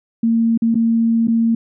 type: tone with dropouts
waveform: sine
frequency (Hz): 228.7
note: A#3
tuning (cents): -33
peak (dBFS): -12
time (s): 0.23-1.55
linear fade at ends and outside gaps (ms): 5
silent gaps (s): 0.576-0.62 / 0.745-0.753 / 1.273-1.281
effects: none